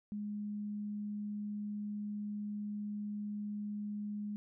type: tone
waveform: sine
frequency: 207.7 Hz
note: G#3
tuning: in tune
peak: -37 dBFS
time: 0.12-4.36 s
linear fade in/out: 0 ms
effects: none